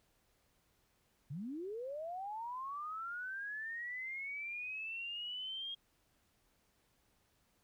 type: linear sweep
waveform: sine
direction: up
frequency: 125.9 to 3261 Hz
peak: -40 dBFS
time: 1.3-5.75 s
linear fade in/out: 10 ms
effects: pink hiss -75 dBFS RMS until 7.63 s